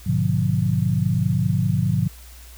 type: chord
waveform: sine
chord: G# diminished seventh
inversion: none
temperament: just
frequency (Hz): 103.83 / 124.59 / 149.51 / 179.41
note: G#2 / B2 / D3 / F3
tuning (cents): 0 / +16 / +31 / +47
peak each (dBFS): -23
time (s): 0.06-2.08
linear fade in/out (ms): 10
effects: added 60 Hz sine -41 dBFS peak until 2.57 s + white hiss -47 dBFS RMS until 2.57 s